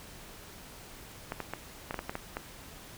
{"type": "clicks", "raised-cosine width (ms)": 0.5, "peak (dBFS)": -19, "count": 9, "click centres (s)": [1.321, 1.403, 1.536, 1.909, 1.943, 1.991, 2.095, 2.154, 2.369], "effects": ["pink hiss -49 dBFS RMS until 2.97 s"]}